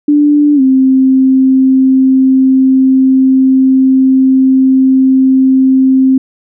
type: tone with pitch glide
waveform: sine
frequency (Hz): 293.7 to 263.2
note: D4 to C4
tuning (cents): 0 to +10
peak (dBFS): -4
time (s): 0.08-6.18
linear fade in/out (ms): 5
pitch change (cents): -190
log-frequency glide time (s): 0.55-0.61
effects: none